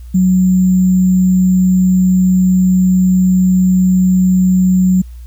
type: tone with sample-and-hold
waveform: sine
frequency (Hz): 184.6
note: F#3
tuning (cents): -4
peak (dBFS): -7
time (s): 0.14-5.02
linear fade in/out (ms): 10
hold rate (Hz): 7350
effects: added 60 Hz sine -28 dBFS peak until 5.26 s + white hiss -52 dBFS RMS until 5.26 s